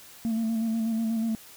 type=tone with vibrato; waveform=sine; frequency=225 Hz; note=A3; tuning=39 cents sharp; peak=-22 dBFS; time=0.25-1.35 s; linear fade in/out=0 ms; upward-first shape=square; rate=8.2 Hz; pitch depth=27 cents each way; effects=tanh soft clip ceiling -23 dBFS + white hiss -49 dBFS RMS until 1.56 s